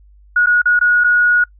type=tone with dropouts; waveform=sine; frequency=1452 Hz; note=F#6; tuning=33 cents flat; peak=-9 dBFS; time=0.36-1.44 s; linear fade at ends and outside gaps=5 ms; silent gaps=0.461-0.469 / 0.618-0.656 / 0.792-0.811 / 1.039-1.043 s; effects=noise-tail reverb RT60 0.1 s tail -25 dB re dry + added 50 Hz sine -43 dBFS peak until 1.59 s